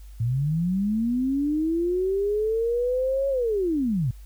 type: linear two-way sweep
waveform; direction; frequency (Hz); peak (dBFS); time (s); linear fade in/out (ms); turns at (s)
sine; up then down; 110 to 554.4 to 110; -21; 0.2-4.11; 5; 3.29
effects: added 50 Hz sine -40 dBFS peak until 4.25 s + white hiss -59 dBFS RMS until 4.25 s